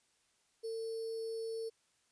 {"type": "tone with sample-and-hold", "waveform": "sine", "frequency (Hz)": 450.7, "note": "A4", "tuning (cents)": 42, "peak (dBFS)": -37, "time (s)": [0.63, 1.7], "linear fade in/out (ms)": 20, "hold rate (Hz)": 4900, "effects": ["white hiss -74 dBFS RMS until 2.11 s", "resampled to 22050 Hz"]}